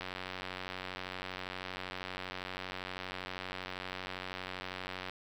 click train, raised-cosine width 0.3 ms, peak -23 dBFS, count 472, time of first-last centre 0.01-5.096 s, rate 92.6 Hz, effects 9-bit

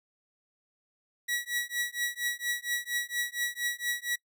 sawtooth tone with tremolo, 1929 Hz, B6, 41 cents flat, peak -23 dBFS, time 1.28-4.16 s, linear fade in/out 10 ms, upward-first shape triangle, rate 4.3 Hz, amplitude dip 100%, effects noise-tail reverb RT60 0.1 s tail -24 dB re dry

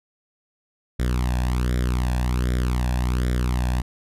sawtooth tone with flanger, 61.74 Hz, B1, in tune, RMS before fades -22 dBFS, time 0.99-3.82 s, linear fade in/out 10 ms, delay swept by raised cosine 0.55 to 1.18 ms, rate 1.3 Hz, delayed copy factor +0.75, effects resampled to 32000 Hz

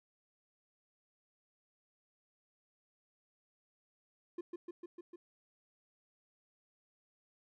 triangle tone with echo, 349.2 Hz, F4, in tune, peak -36 dBFS, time 4.38-4.41 s, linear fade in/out 5 ms, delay 150 ms, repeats 5, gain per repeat -2 dB, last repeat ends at 5.16 s, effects none

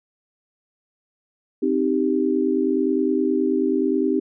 sine chord, C minor, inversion none, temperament equal, 261.6 / 311.1 / 392 Hz, C4 / Eb4 / G4, 0 / 0 / 0 cents, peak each -22 dBFS, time 1.62-4.2 s, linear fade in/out 10 ms, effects none

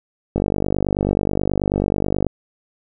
click train, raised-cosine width 2 ms, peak -5 dBFS, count 95, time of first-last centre 0.36-2.267 s, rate 49.3 Hz, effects none

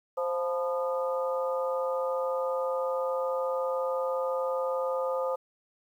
harmonic tone with a mistuned harmonic, 174.61 Hz, F3, in tune, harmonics 3 / 4 / 5 / 6 / 7, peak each -28 / -41 / -37 / -42 / -36 dBFS, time 0.17-5.36 s, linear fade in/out 10 ms, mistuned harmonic 6, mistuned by -93 cents, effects 10-bit

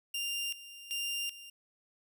sawtooth tone with tremolo, 2794 Hz, F7, in tune, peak -30 dBFS, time 0.14-1.5 s, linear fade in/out 5 ms, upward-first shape square, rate 1.3 Hz, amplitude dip 80%, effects none

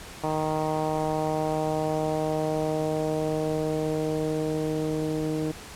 10% pulse tone with low-pass filter sweep, 155.56 Hz, D#3, in tune, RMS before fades -27 dBFS, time 0.23-5.52 s, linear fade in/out 10 ms, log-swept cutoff 970 to 380 Hz, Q 1.8, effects pink hiss -42 dBFS RMS until 5.75 s + low-pass 11000 Hz 12 dB/octave

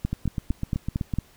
two click trains, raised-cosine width 5 ms, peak -14 / -12 dBFS, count 9 / 6, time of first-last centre 0.13-1.138 / 0.05-1.186 s, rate 7.94 / 4.4 Hz, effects pink hiss -56 dBFS RMS until 1.36 s

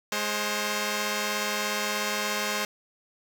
5% pulse tone pair together, 209.2 / 531.4 Hz, G#3 / C5, +13 / +27 cents, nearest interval octave + major third, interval 1614 cents, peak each -18 dBFS, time 0.12-2.65 s, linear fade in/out 2 ms, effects none

